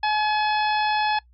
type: harmonic tone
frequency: 850 Hz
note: G#5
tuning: 40 cents sharp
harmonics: 1 / 2 / 3 / 4 / 5 / 6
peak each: -21 / -27 / -31 / -33 / -35 / -37 dBFS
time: 0.03-1.19 s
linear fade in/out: 5 ms
effects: noise-tail reverb RT60 0.1 s tail -22 dB re dry + added 60 Hz sine -52 dBFS peak until 1.33 s